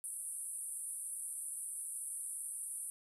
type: band-pass noise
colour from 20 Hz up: pink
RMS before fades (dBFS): -43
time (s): 0.04-2.9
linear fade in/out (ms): 0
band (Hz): 8800 to 11000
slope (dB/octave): 96
effects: none